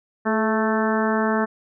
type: harmonic tone with a mistuned harmonic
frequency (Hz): 220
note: A3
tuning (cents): 0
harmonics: 1 / 2 / 3 / 4 / 5 / 6 / 7 / 8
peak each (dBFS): -22 / -25 / -27 / -28 / -29 / -30 / -30 / -31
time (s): 0.25-1.46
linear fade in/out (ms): 20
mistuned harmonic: 2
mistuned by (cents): -35
effects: none